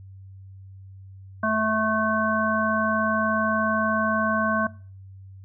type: harmonic tone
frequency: 218.3 Hz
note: A3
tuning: 13 cents flat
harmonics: 1 / 3 / 5 / 7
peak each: -26 / -26 / -26 / -26 dBFS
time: 1.43-4.67 s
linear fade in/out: 5 ms
effects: noise-tail reverb RT60 0.4 s tail -21 dB re dry + added 96 Hz sine -41 dBFS peak until 5.44 s